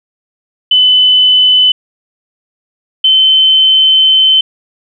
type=tone pair in turn; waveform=sine; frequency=3015 / 3071 Hz; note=F#7 / G7; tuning=+32 / -36 cents; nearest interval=unison; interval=32 cents; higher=second; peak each=-4 dBFS; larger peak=neither; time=0.71-1.72 / 3.04-4.41 s; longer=second; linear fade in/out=5 ms; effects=none